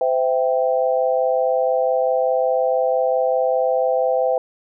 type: chord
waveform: sine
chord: C major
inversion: none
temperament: equal with one note detuned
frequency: 513.7 / 659.3 / 784 Hz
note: C5 / E5 / G5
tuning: -32 / 0 / 0 cents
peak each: -18 / -21 / -23 dBFS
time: 0.01-4.38 s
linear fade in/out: 2 ms
effects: none